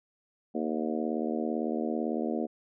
harmonic tone with a mistuned harmonic, 77.9 Hz, D#2, 3 cents sharp, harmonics 3 / 4 / 5 / 6 / 7 / 8 / 9, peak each -32 / -34 / -36 / -38 / -39 / -40 / -41 dBFS, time 0.54-2.47 s, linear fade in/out 20 ms, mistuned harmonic 9, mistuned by +29 cents, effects none

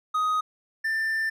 triangle tone pair in turn, 1252 / 1782.6 Hz, D#6 / A6, +10 / +22 cents, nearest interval tritone, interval 612 cents, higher second, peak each -20 / -22 dBFS, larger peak first, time 0.14-0.41 / 0.84-1.3 s, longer second, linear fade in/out 10 ms, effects none

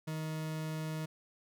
40% pulse tone, 157 Hz, D#3, 16 cents sharp, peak -35 dBFS, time 0.07-1.06 s, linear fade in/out 10 ms, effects none

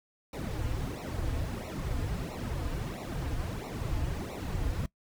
brown noise with flanger, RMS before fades -34 dBFS, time 0.33-4.86 s, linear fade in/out 2 ms, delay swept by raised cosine 0.61 to 5.31 ms, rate 1.5 Hz, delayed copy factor -0.95, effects noise-tail reverb RT60 0.1 s tail -21 dB re dry

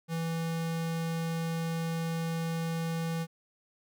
square tone, 164.81 Hz, E3, in tune, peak -31 dBFS, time 0.08-3.27 s, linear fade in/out 50 ms, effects none

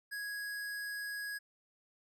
square tone, 1661.2 Hz, G#6, in tune, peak -39 dBFS, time 0.11-1.39 s, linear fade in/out 20 ms, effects none

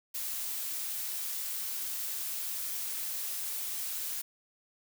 blue noise, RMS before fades -36 dBFS, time 0.14-4.22 s, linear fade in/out 10 ms, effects none

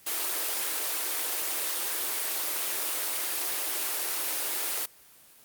white high-pass noise, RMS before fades -30 dBFS, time 0.06-4.86 s, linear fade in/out 10 ms, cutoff 290 Hz, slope 96 dB/octave, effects white hiss -55 dBFS RMS until 5.44 s + Opus 24 kbps

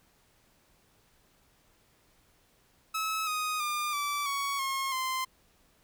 sawtooth tone with pitch steps, 1294 / 1247.8 / 1203.2 / 1160.2 / 1118.7 / 1078.7 / 1040.2 Hz, E6 / D#6 / D6 / D6 / C#6 / C#6 / C6, -32 / +5 / +42 / -21 / +15 / -48 / -10 cents, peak -26 dBFS, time 2.94-5.25 s, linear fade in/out 10 ms, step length 330 ms, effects pink hiss -66 dBFS RMS until 5.83 s

